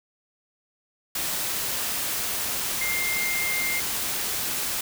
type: tone in noise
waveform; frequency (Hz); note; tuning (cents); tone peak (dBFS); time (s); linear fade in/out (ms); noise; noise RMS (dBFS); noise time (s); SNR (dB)
sine; 2109; C7; +13; -26; 2.81-3.8; 5; white; -28; 1.15-4.81; -1
effects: none